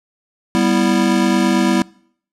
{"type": "chord", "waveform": "square", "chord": "E minor", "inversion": "first", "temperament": "equal with one note detuned", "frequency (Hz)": [196, 245, 329.6], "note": ["G3", "B3", "E4"], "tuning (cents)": [0, -14, 0], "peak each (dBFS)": -18, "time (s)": [0.55, 1.82], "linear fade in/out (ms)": 0, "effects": ["noise-tail reverb RT60 0.6 s tail -24 dB re dry", "low-pass 9000 Hz 12 dB/octave"]}